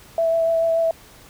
sine tone with vibrato, 659.3 Hz, E5, in tune, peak -16 dBFS, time 0.18-0.91 s, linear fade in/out 2 ms, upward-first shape triangle, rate 6.9 Hz, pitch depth 16 cents each way, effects pink hiss -47 dBFS RMS until 1.29 s

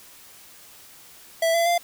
square tone with pitch steps, 659.3 / 675.9 / 692.9 Hz, E5 / E5 / F5, 0 / +43 / -14 cents, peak -19 dBFS, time 1.42-1.78 s, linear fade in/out 5 ms, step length 120 ms, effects white hiss -48 dBFS RMS until 1.83 s

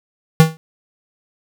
square tone with exponential decay, 160 Hz, D#3, 49 cents sharp, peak -3 dBFS, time 0.4-0.57 s, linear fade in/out 0 ms, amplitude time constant 36 ms, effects none

